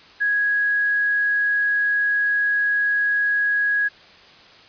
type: tone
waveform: sine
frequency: 1661.2 Hz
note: G#6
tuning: in tune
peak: -17 dBFS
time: 0.2-3.89 s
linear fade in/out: 20 ms
effects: white hiss -47 dBFS RMS until 4.68 s + resampled to 11025 Hz